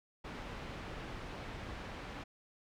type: low-pass noise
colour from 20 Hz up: pink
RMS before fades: -45 dBFS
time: 0.24-2.24 s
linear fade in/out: 10 ms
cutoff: 2900 Hz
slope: 12 dB/octave
effects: none